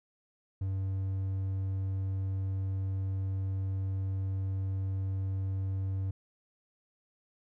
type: tone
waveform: triangle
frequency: 96 Hz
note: G2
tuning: 36 cents flat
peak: -28 dBFS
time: 0.61-6.11 s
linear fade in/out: 5 ms
effects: none